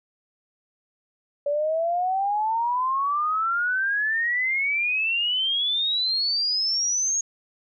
sine exponential sweep, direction up, 569 to 6645 Hz, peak -21 dBFS, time 1.46-7.21 s, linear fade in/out 5 ms, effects none

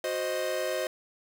45% pulse chord, C diminished, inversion second, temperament equal with one note detuned, 366.6 / 523.3 / 622.3 Hz, Gb4 / C5 / Eb5, -16 / 0 / 0 cents, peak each -36 / -32 / -32 dBFS, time 0.04-0.87 s, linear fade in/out 2 ms, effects none

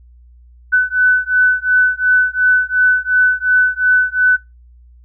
sine beating tone pair, 1500 / 1502.8 Hz, F#6 / F#6, +23 / +26 cents, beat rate 2.8 Hz, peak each -13 dBFS, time 0.72-4.37 s, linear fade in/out 20 ms, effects noise-tail reverb RT60 0.2 s tail -23 dB re dry + added 60 Hz sine -41 dBFS peak until 5.04 s

